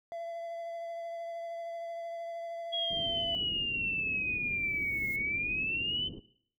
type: tone with vibrato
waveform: triangle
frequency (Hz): 675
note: E5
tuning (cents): +41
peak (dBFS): -35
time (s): 0.12-3.35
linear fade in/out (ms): 0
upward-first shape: triangle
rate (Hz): 13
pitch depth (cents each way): 15
type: exponential two-way sweep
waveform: sine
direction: down then up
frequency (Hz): 3322 to 2156 to 3060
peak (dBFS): -30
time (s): 2.72-6.09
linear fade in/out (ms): 20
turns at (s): 5.11
type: low-pass noise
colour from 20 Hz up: white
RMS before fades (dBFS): -45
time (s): 2.9-6.2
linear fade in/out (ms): 10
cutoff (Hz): 350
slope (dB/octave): 24
type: noise with exponential growth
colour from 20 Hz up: violet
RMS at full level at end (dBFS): -49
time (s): 4.14-5.16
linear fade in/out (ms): 2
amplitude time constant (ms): 220
effects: noise-tail reverb RT60 0.6 s tail -17 dB re dry